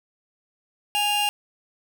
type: tone pair together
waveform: 45% pulse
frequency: 828.7 / 2794 Hz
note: G#5 / F7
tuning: -4 / 0 cents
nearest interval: octave + major sixth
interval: 2104 cents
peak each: -24 / -23 dBFS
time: 0.95-1.29 s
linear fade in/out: 0 ms
effects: none